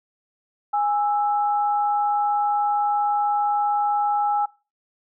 sine tone pair together, 826.3 / 1318.5 Hz, G#5 / E6, -9 / 0 cents, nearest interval minor sixth, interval 809 cents, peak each -19 / -28 dBFS, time 0.73-4.46 s, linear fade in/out 10 ms, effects noise-tail reverb RT60 0.3 s tail -21 dB re dry

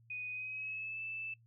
sine tone with pitch glide, 2489 to 2637 Hz, D#7 to E7, 0 to 0 cents, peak -39 dBFS, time 0.1-1.34 s, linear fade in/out 5 ms, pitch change +100 cents, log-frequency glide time 0.3-1.01 s, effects noise-tail reverb RT60 0.1 s tail -20 dB re dry + added 115 Hz sine -62 dBFS peak until 1.46 s

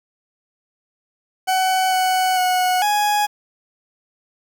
40% pulse tone with pitch steps, 751 / 745 / 734 / 832 Hz, F#5 / F#5 / F#5 / G#5, +26 / +12 / -14 / +3 cents, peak -15 dBFS, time 1.47-3.27 s, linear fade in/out 20 ms, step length 450 ms, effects 7-bit

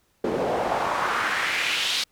pink noise with band-pass filter sweep, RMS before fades -25 dBFS, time 0.24-2.04 s, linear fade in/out 5 ms, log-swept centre 410 to 4000 Hz, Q 2.1, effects pink hiss -66 dBFS RMS until 2.11 s

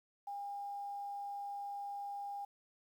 sine tone with quantisation, 807 Hz, G#5, 50 cents flat, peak -40 dBFS, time 0.27-2.45 s, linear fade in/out 5 ms, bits 11, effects none

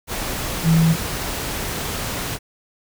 sine tone in noise, 163.5 Hz, E3, 14 cents flat, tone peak -12 dBFS, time 0.63-0.96 s, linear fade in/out 50 ms, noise pink, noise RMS -26 dBFS, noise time 0.07-2.39 s, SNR +11 dB, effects none

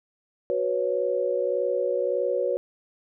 sine chord, F# suspended fourth, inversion none, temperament just, 370 / 493.3 / 555 Hz, F#4 / B4 / C#5, 0 / -2 / +2 cents, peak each -29 / -26 / -26 dBFS, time 0.5-2.57 s, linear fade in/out 0 ms, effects none

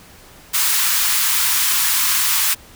white high-pass noise, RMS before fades -17 dBFS, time 0.53-2.55 s, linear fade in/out 20 ms, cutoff 920 Hz, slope 48 dB/octave, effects pink hiss -44 dBFS RMS until 2.75 s

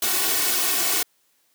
white noise with comb filter, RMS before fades -22 dBFS, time 0.02-1.03 s, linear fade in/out 5 ms, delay 2.7 ms, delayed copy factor +1, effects white hiss -65 dBFS RMS until 1.54 s + high-pass 150 Hz 12 dB/octave

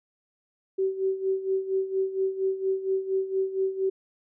sine tone with tremolo, 383 Hz, G4, 40 cents flat, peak -21 dBFS, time 0.78-3.9 s, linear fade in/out 10 ms, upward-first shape sine, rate 4.3 Hz, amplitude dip 75%, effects none

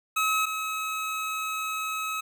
25% pulse tone pair in turn, 1282 / 1282 Hz, E6 / E6, -49 / -49 cents, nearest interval unison, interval 0 cents, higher neither, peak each -19 / -25 dBFS, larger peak first, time 0.16-0.46 / 0.46-2.21 s, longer second, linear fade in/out 10 ms, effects none

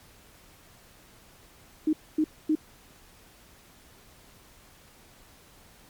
sine tone bursts, 310 Hz, D#4, 6 cents flat, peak -20 dBFS, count 3, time 1.87-2.553 s, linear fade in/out 5 ms, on 61 ms, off 250 ms, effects pink hiss -55 dBFS RMS until 5.89 s + MP3 96 kbps

